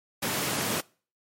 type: high-pass noise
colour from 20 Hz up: pink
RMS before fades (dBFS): -29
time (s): 0.22-0.81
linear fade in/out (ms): 10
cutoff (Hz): 120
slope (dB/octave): 24
effects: noise-tail reverb RT60 0.4 s tail -24 dB re dry + MP3 64 kbps